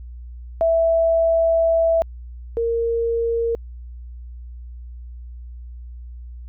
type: tone pair in turn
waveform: sine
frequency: 659.3 / 462.8 Hz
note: E5 / A#4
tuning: 0 / -13 cents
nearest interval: tritone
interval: 613 cents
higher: first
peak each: -14 / -18 dBFS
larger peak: first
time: 0.61-2.02 / 2.57-3.55 s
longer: first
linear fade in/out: 0 ms
effects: added 60 Hz sine -33 dBFS peak until 6.48 s